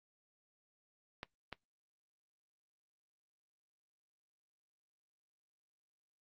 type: clicks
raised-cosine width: 0.3 ms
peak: -26 dBFS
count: 2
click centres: 1.231 / 1.527 s
effects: noise-tail reverb RT60 0.1 s tail -17 dB re dry + Opus 48 kbps